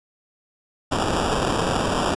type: noise with sample-and-hold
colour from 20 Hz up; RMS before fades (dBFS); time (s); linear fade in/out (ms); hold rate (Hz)
white; -22; 0.91-2.15; 10; 2100
effects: resampled to 22050 Hz